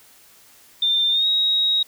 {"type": "tone with pitch glide", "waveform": "sine", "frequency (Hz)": [3592, 3792], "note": ["A7", "A#7"], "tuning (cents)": [35, 29], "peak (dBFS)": -16, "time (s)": [0.82, 1.83], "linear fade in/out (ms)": 5, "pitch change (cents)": 94, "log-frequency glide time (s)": [1.11, 1.27], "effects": ["white hiss -51 dBFS RMS until 1.87 s"]}